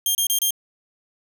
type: tone bursts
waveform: 10% pulse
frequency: 3200 Hz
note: G7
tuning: 35 cents sharp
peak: -10 dBFS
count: 4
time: 0.06-0.507 s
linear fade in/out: 2 ms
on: 90 ms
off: 29 ms
effects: none